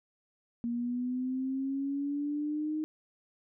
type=linear sweep; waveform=sine; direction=up; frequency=234.6 to 311.1 Hz; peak=-30 dBFS; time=0.64-2.84 s; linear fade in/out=0 ms; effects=none